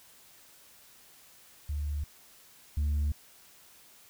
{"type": "tone pair in turn", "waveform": "sine", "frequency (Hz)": [73.42, 73.42], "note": ["D2", "D2"], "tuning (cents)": [0, 0], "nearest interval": "unison", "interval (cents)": 0, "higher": "neither", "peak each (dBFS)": [-29, -23], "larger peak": "second", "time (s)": [[1.69, 2.04], [2.77, 3.12]], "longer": "neither", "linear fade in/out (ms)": 5, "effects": ["tanh soft clip ceiling -25 dBFS", "white hiss -57 dBFS RMS until 4.09 s"]}